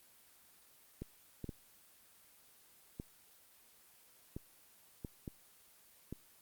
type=clicks; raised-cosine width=3 ms; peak=-29 dBFS; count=8; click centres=1.02 / 1.443 / 1.492 / 2.999 / 4.365 / 5.048 / 5.278 / 6.126 s; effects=white hiss -64 dBFS RMS until 6.41 s + Opus 24 kbps